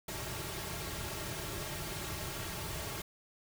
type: noise with comb filter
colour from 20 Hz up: pink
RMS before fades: -40 dBFS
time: 0.08-3.02 s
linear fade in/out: 5 ms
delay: 4 ms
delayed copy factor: -0.7
effects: none